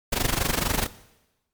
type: noise with amplitude modulation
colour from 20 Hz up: pink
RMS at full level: -21 dBFS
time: 0.12-0.87 s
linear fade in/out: 10 ms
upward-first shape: sine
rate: 24.3 Hz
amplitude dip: 85%
effects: noise-tail reverb RT60 1.0 s tail -18 dB re dry + MP3 96 kbps